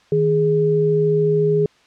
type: tone pair together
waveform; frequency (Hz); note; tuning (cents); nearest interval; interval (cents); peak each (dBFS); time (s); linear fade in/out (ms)
sine; 157.01 / 415.3; D#3 / G#4; +16 / 0; octave + perfect fourth; 1684; -19 / -15; 0.12-1.66; 2
effects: white hiss -54 dBFS RMS until 1.86 s + low-pass 4000 Hz 12 dB/octave